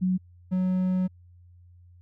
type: tone pair in turn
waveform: sine / triangle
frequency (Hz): 184.7 / 184.7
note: F#3 / F#3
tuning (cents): -3 / -3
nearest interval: unison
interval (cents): 0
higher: neither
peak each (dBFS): -21 / -20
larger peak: second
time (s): 0.01-0.18 / 0.51-1.08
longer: second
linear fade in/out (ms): 20
effects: added 88 Hz sine -50 dBFS peak until 2.01 s